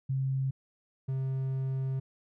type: tone pair in turn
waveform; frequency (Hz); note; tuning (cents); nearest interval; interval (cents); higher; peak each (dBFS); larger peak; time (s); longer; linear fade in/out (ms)
sine / triangle; 133.7 / 132.85; C3 / C3; +38 / +27; unison; 11; first; -27 / -27; neither; 0.09-0.51 / 1.08-2; second; 10
effects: none